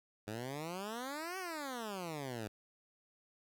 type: exponential two-way sweep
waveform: 10% pulse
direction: up then down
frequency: 102.7 to 386.2 to 102.7 Hz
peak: -32 dBFS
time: 0.27-2.48 s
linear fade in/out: 10 ms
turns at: 1.38 s
effects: none